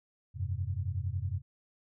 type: chord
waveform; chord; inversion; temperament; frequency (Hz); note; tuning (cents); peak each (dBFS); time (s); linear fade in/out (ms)
sine; F suspended second; none; just; 87.31 / 98.22 / 130.96; F2 / G2 / C3; 0 / +4 / +2; -35 / -34 / -39; 0.34-1.42; 50
effects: none